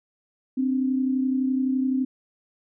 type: tone pair together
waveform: sine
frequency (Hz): 259.8 / 291.6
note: C4 / D4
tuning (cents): -12 / -12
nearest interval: major second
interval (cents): 200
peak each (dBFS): -21 / -30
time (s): 0.57-2.05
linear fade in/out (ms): 10
effects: none